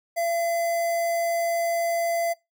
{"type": "tone with notch filter", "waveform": "square", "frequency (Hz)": 678, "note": "E5", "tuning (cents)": 49, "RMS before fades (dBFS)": -25, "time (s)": [0.16, 2.34], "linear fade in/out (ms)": 20, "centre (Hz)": 3500, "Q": 1.6, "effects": ["noise-tail reverb RT60 0.2 s tail -22 dB re dry"]}